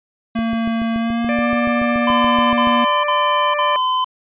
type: tone with pitch glide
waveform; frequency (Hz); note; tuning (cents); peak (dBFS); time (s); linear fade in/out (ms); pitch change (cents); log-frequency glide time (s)
square; 227.8 to 239.1; A#3 to A#3; -40 to +44; -18; 0.35-2.85; 10; +84; 0.96-1.48
type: click train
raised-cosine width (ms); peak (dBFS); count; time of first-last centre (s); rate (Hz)
3; -17; 17; 0.39-2.672; 7.01
type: harmonic tone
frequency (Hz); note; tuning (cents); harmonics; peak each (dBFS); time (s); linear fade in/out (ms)
590; D5; +8; 1 / 2 / 3 / 4; -21 / -24 / -26 / -27; 1.29-3.76; 0
type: tone bursts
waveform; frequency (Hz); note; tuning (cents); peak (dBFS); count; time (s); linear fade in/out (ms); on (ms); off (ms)
square; 1021; C6; -43; -16; 4; 2.07-4.045; 5; 460; 45
effects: resampled to 8000 Hz